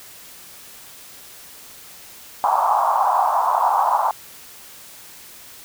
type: band-pass noise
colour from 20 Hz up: pink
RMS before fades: -18 dBFS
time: 2.44-4.11 s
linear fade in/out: 0 ms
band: 740 to 1100 Hz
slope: 48 dB/octave
effects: white hiss -42 dBFS RMS until 5.64 s

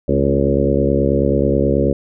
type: harmonic tone with a mistuned harmonic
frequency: 69.3 Hz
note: C#2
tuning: in tune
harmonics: 1 / 2 / 3 / 4 / 5 / 6 / 7 / 8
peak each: -21 / -21 / -21 / -21 / -21 / -21 / -21 / -21 dBFS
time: 0.08-1.93 s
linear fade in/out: 5 ms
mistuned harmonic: 3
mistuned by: +49 cents
effects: none

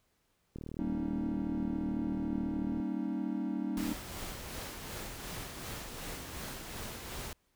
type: click train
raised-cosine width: 3 ms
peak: -29 dBFS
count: 87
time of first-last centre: 0.56-2.8 s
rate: 38.4 Hz
type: chord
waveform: triangle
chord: Eb dominant seventh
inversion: first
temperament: equal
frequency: 196 / 233.1 / 277.2 / 311.1 Hz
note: G3 / Bb3 / Db4 / Eb4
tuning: 0 / 0 / 0 / 0 cents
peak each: -36 dBFS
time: 0.79-3.93 s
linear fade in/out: 0 ms
type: noise with tremolo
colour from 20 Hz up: pink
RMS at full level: -41 dBFS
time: 3.77-7.33 s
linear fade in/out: 2 ms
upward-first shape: sine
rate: 2.7 Hz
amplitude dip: 35%
effects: pink hiss -75 dBFS RMS until 7.55 s

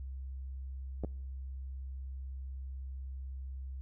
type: clicks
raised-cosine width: 2 ms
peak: -24 dBFS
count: 2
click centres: 1.037 / 1.047 s
effects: noise-tail reverb RT60 0.8 s tail -26 dB re dry + added 66 Hz sine -39 dBFS peak until 3.81 s

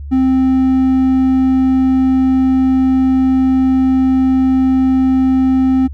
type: tone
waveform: triangle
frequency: 261.6 Hz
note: C4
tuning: in tune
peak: -7 dBFS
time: 0.11-5.88 s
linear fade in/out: 20 ms
effects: added 71 Hz sine -24 dBFS peak until 5.93 s

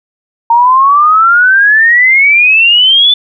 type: exponential sweep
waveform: sine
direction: up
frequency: 918 to 3520 Hz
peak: -3 dBFS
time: 0.5-3.14 s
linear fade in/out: 5 ms
effects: none

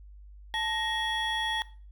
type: tone cluster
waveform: triangle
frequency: 877 / 1872 / 3347 Hz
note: A5 / A#6 / G#7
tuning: -6 / +7 / +13 cents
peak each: -31 dBFS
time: 0.54-1.62 s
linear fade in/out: 0 ms
effects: noise-tail reverb RT60 0.4 s tail -18 dB re dry + added 50 Hz sine -46 dBFS peak until 1.91 s

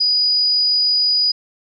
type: tone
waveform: sine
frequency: 4927 Hz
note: D#8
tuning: 18 cents flat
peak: -13 dBFS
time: 0-1.32 s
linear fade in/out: 10 ms
effects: none

